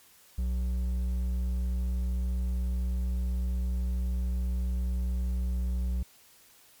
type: tone with hard clipping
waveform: triangle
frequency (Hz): 61.74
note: B1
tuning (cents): 0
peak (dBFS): -28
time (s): 0.38-6.03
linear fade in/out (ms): 5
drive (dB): 9
effects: white hiss -58 dBFS RMS until 6.8 s + MP3 96 kbps